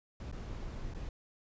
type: noise with dropouts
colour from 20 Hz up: brown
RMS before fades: -41 dBFS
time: 0.2-1.09 s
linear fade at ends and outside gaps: 2 ms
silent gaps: 0.315-0.325 / 0.938-0.947 s
effects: resampled to 16000 Hz